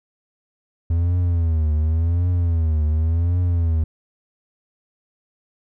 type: tone with vibrato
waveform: triangle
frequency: 82.4 Hz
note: E2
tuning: in tune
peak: -14 dBFS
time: 0.9-3.84 s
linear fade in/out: 5 ms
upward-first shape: triangle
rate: 0.9 Hz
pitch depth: 150 cents each way
effects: none